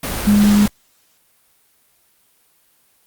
sine tone in noise, 206.3 Hz, G#3, 11 cents flat, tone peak -9 dBFS, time 0.27-0.66 s, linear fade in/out 5 ms, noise pink, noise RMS -23 dBFS, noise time 0.03-0.68 s, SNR +11 dB, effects white hiss -58 dBFS RMS until 3.06 s + Opus 32 kbps

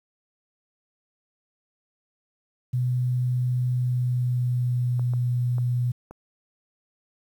sine tone with pitch glide, 124.9 to 122.68 Hz, B2 to B2, +20 to -11 cents, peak -21 dBFS, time 2.73-5.92 s, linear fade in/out 10 ms, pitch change -31 cents, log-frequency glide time 3.65-5.16 s
clicks, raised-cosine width 1 ms, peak -27 dBFS, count 4, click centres 4.995 / 5.136 / 5.583 / 6.11 s
effects 9-bit

